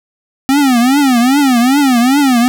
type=tone with vibrato; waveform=square; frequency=260.8 Hz; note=C4; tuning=5 cents flat; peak=-8 dBFS; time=0.49-2.48 s; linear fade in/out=0 ms; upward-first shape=triangle; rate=2.5 Hz; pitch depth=220 cents each way; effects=none